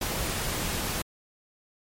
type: noise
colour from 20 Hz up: pink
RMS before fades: -30 dBFS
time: 0.01-1.02 s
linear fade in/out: 5 ms
effects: MP3 64 kbps